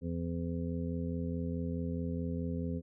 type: harmonic tone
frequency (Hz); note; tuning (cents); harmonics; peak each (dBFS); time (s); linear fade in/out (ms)
84.7; E2; +48; 1 / 2 / 3 / 5 / 6; -38 / -37 / -38 / -45 / -45; 0.01-2.82; 50
effects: none